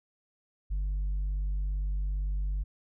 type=tone; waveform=sine; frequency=48.82 Hz; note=G1; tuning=6 cents flat; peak=-25 dBFS; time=0.7-2.64 s; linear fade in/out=20 ms; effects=tanh soft clip ceiling -27 dBFS